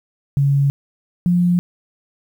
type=tone pair in turn; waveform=sine; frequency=140 / 176.39 Hz; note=C#3 / F3; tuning=+18 / +18 cents; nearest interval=major third; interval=400 cents; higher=second; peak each=-12 dBFS; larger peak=neither; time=0.37-0.7 / 1.26-1.59 s; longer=neither; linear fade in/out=0 ms; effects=8-bit